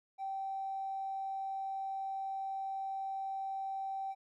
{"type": "tone", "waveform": "triangle", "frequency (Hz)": 776, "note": "G5", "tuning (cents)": -18, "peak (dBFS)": -32, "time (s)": [0.18, 4.15], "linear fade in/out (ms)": 50, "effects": ["tanh soft clip ceiling -34 dBFS"]}